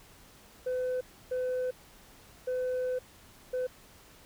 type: tone bursts at uneven times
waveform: sine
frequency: 506 Hz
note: B4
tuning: 42 cents sharp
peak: -26 dBFS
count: 4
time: 0.66-1.01 / 1.31-1.71 / 2.47-2.99 / 3.53-3.67 s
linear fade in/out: 10 ms
effects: tanh soft clip ceiling -28 dBFS + pink hiss -56 dBFS RMS until 4.25 s